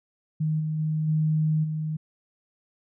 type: tone with level steps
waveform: sine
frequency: 155.56 Hz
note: D#3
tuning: in tune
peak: -22 / -25 / -23 / -20 / -26 dBFS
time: 0.4-1.97 s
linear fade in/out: 10 ms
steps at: 0.59 / 0.78 / 1.07 / 1.63 s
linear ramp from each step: 20 ms
effects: none